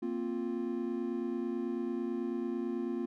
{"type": "chord", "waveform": "triangle", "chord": "Bb suspended second", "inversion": "none", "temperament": "just", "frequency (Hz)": [233.1, 262.2, 349.6], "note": ["Bb3", "C4", "F4"], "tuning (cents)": [0, 4, 2], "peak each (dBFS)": [-35, -36, -34], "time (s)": [0.02, 3.06], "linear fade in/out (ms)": 10, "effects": []}